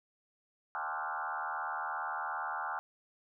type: tone with frequency modulation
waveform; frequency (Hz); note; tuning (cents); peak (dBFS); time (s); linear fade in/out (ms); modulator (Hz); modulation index
sine; 1114; C#6; +8; -34; 0.75-2.79; 0; 77.3; 4.9
effects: none